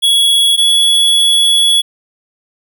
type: tone pair in turn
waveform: square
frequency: 3356 / 3377 Hz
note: G#7 / G#7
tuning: +17 / +28 cents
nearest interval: unison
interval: 11 cents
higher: second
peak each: -8 dBFS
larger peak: neither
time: 0.02-0.57 / 0.57-1.82 s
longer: second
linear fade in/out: 20 ms
effects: none